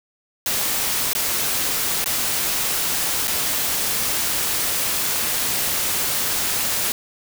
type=noise with dropouts; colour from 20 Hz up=white; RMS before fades=-22 dBFS; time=0.46-6.92 s; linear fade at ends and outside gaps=1 ms; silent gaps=1.132-1.15 / 2.043-2.059 / 3.273-3.279 s; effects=none